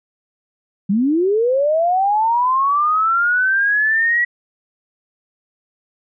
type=linear sweep; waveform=sine; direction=up; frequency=185 to 1939 Hz; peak=-13 dBFS; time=0.89-4.25 s; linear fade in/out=10 ms; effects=none